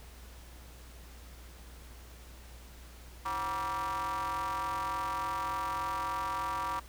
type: ring-modulated tone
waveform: square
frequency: 103.83 Hz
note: G#2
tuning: in tune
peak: -30 dBFS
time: 3.25-6.8 s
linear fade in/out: 10 ms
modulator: 1060 Hz
effects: added 60 Hz sine -49 dBFS peak until 6.88 s + pink hiss -55 dBFS RMS until 6.88 s